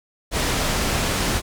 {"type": "low-pass noise", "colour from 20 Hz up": "pink", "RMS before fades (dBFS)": -22, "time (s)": [0.31, 1.42], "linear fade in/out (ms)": 50, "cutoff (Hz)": 9600, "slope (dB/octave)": 12, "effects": []}